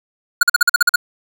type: tone bursts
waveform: square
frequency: 1441 Hz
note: F#6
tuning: 46 cents flat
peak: -8 dBFS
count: 9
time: 0.41-0.959 s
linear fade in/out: 5 ms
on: 21 ms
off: 45 ms
effects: none